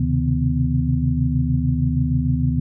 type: tone cluster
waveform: sine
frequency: 74.1 / 127.9 / 134.4 / 155.7 / 249 Hz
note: D2 / C3 / C3 / D#3 / B3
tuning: +16 / -39 / +47 / +2 / +14 cents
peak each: -23 dBFS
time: 0-2.6 s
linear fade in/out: 5 ms
effects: none